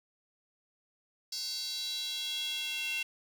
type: tone with high-pass filter sweep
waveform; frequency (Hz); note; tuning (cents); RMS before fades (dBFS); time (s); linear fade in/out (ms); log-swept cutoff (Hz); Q
square; 302.5; D#4; -49; -36; 1.32-3.03; 5; 4800 to 2700; 6.2
effects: none

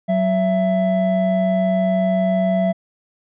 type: tone pair together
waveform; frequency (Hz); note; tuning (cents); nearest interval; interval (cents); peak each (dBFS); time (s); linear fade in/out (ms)
triangle; 186.68 / 666; F#3 / E5; +16 / +18; octave + minor seventh; 2202; -16; 0.08-2.73; 20
effects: resampled to 8000 Hz

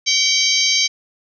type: harmonic tone with a mistuned harmonic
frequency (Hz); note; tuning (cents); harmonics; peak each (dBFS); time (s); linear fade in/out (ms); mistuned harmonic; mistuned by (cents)
784; G5; 0; 3 / 4 / 5 / 6 / 7 / 8; -21 / -21 / -21 / -21 / -21 / -21; 0.06-0.88; 20; 3; -61
effects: none

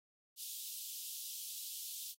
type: high-pass noise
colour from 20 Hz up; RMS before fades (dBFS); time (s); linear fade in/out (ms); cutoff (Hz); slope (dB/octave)
white; -45; 0.36-2.15; 50; 3000; 48
effects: AAC 48 kbps

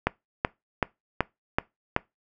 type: click train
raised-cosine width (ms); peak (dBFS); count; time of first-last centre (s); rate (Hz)
0.5; -6; 6; 0.07-1.964; 2.64
effects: noise-tail reverb RT60 0.2 s tail -22 dB re dry

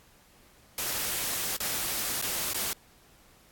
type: noise with dropouts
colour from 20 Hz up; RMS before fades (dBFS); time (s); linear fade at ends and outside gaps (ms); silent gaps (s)
white; -31; 0.78-2.73; 1; 1.567-1.603 / 2.215-2.224 / 2.532-2.544
effects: pink hiss -59 dBFS RMS until 3.51 s + AAC 64 kbps

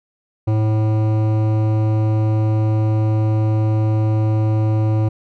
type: tone with hard clipping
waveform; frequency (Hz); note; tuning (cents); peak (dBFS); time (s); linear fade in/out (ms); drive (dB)
sine; 108.7; A2; -21; -16; 0.47-5.09; 10; 14
effects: none

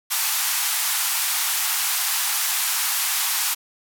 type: band-pass noise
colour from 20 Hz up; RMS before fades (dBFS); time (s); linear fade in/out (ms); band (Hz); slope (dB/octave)
white; -23; 0.1-3.55; 20; 770 to 16000; 48
effects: none

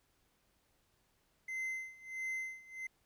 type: tone with tremolo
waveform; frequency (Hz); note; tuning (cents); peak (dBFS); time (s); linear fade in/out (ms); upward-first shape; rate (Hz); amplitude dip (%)
triangle; 2065; C7; -23; -34; 1.48-2.87; 5; sine; 1.5; 90
effects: pink hiss -75 dBFS RMS until 3.05 s

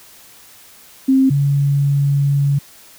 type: tone pair in turn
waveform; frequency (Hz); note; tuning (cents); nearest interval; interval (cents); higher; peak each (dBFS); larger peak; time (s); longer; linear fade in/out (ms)
sine; 265.6 / 141.14; C4 / C#3; +26 / +32; major seventh; 1094; first; -9 / -12; first; 1.08-1.3 / 1.3-2.59; second; 10
effects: white hiss -44 dBFS RMS until 2.98 s

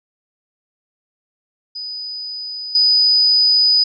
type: tone with level steps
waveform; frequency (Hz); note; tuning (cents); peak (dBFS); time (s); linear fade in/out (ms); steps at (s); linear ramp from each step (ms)
sine; 4978; D#8; 0; -25 / -10; 1.75-3.84; 10; 2.75; 2
effects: none

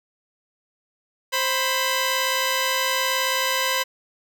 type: tone pair together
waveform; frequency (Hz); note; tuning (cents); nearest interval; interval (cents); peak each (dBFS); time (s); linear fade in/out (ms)
10% pulse; 526 / 993; C5 / B5; +9 / +9; major seventh; 1100; -15; 1.32-3.84; 20
effects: none

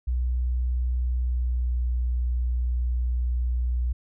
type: tone with pitch glide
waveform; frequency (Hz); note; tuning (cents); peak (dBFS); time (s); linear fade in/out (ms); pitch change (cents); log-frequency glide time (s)
sine; 61.74 to 60.96; B1 to B1; 0 to -22; -22; 0.07-3.93; 10; -22; 1.14-1.77
effects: none

